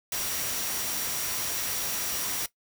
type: tone in noise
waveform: sine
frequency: 5720 Hz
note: F8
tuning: 41 cents sharp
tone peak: -38 dBFS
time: 0.12-2.46 s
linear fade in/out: 2 ms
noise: white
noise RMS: -31 dBFS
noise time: 0.12-2.46 s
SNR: -10 dB
effects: noise-tail reverb RT60 0.1 s tail -17 dB re dry